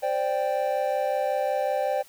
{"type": "chord", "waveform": "triangle", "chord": "C suspended second", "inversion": "none", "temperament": "just", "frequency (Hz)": [523.3, 588.7, 784.9], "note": ["C5", "D5", "G5"], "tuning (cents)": [0, 4, 2], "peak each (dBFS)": [-26, -25, -26], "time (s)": [0.02, 2.03], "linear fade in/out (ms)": 20, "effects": ["white hiss -53 dBFS RMS until 2.08 s"]}